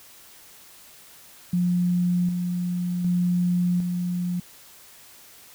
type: tone with tremolo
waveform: sine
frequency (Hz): 177.5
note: F3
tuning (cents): +28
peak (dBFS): -19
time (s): 1.53-4.4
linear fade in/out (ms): 5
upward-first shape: square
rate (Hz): 0.66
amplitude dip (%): 40
effects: white hiss -49 dBFS RMS until 5.54 s